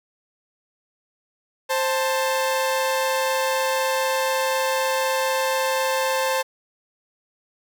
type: tone pair together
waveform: sawtooth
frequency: 525.6 / 884 Hz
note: C5 / A5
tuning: +8 / +8 cents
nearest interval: major sixth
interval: 900 cents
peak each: -18 / -21 dBFS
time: 1.69-6.43 s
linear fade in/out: 20 ms
effects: none